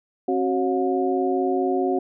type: tone cluster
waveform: sine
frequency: 268.9 / 373.3 / 549 / 717 Hz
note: C4 / F#4 / C#5 / F5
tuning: +47 / +15 / -17 / +45 cents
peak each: -25 / -22 / -31 / -26 dBFS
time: 0.28-1.99 s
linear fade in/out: 5 ms
effects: none